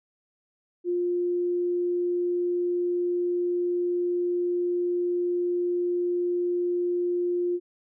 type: tone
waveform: sine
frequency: 352.6 Hz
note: F4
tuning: 17 cents sharp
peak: -23 dBFS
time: 0.84-7.6 s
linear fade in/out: 50 ms
effects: none